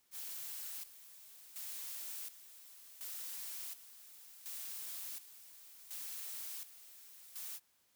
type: noise with tremolo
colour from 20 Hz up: blue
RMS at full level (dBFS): -45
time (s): 0.11-7.6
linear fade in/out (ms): 50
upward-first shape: square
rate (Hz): 0.69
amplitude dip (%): 75
effects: white hiss -74 dBFS RMS until 7.95 s